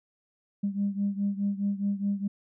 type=beating tone pair; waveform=sine; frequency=199.3 / 204.1 Hz; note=G3 / G#3; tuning=+29 / -30 cents; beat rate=4.8 Hz; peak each=-27 / -30 dBFS; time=0.63-2.28 s; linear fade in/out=10 ms; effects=tanh soft clip ceiling -19 dBFS